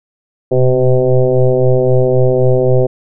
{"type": "tone with frequency modulation", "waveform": "sine", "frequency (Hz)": 255.9, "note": "C4", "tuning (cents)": -38, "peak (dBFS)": -7, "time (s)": [0.51, 2.87], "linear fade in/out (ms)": 10, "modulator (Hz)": 127, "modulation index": 2.6, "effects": []}